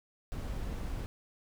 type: noise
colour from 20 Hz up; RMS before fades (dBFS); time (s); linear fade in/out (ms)
brown; -37; 0.32-1.06; 0
effects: none